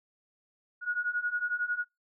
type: beating tone pair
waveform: sine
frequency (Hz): 1444 / 1455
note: F#6 / F#6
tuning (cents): -43 / -29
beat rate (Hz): 11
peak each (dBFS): -33 / -31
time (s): 0.81-1.85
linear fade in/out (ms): 50
effects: noise-tail reverb RT60 0.2 s tail -26 dB re dry